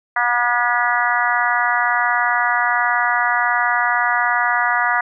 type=harmonic tone with a mistuned harmonic; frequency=241.4 Hz; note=B3; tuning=39 cents flat; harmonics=3 / 4 / 5 / 6 / 7 / 8; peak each=-22 / -22 / -22 / -22 / -22 / -22 dBFS; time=0.16-5.01 s; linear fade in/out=5 ms; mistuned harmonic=8; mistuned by=+20 cents; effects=none